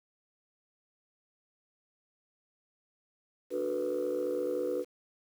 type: chord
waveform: sine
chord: B minor seventh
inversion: first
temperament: just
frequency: 296.3 / 370.4 / 444.5 / 493.9 Hz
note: D4 / F#4 / A4 / B4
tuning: +15 / +2 / +18 / 0 cents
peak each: -37 / -34 / -37 / -31 dBFS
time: 3.5-4.85 s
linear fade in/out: 50 ms
effects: tanh soft clip ceiling -24 dBFS + 9-bit